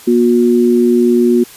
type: tone pair together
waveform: sine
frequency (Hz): 240 / 360.8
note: B3 / F#4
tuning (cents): -49 / -44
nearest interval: perfect fifth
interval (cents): 705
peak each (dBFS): -10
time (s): 0.07-1.44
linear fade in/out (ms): 10
effects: white hiss -37 dBFS RMS until 1.56 s + resampled to 32000 Hz